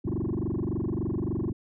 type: tone with frequency modulation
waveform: sine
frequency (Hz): 222.4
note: A3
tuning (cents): +19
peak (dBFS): -24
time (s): 0.04-1.53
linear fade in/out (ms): 20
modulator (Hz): 23.5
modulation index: 6.3
effects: tanh soft clip ceiling -25 dBFS